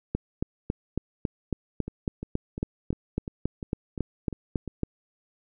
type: two click trains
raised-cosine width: 3 ms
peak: -13 / -21 dBFS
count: 18 / 9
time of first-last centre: 0.15-4.833 / 1.88-4.677 s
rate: 3.63 / 2.86 Hz
effects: none